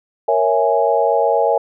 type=chord; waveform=sine; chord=A# half-diminished seventh; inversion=none; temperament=equal; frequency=466.2 / 554.4 / 659.3 / 830.6 Hz; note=A#4 / C#5 / E5 / G#5; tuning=0 / 0 / 0 / 0 cents; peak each=-18 dBFS; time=0.28-1.58 s; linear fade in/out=5 ms; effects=none